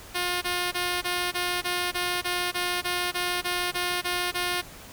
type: tone bursts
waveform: 5% pulse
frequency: 356 Hz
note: F4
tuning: 33 cents sharp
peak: -14 dBFS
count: 15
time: 0.14-4.62 s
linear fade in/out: 20 ms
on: 280 ms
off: 20 ms
effects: pink hiss -45 dBFS RMS until 4.92 s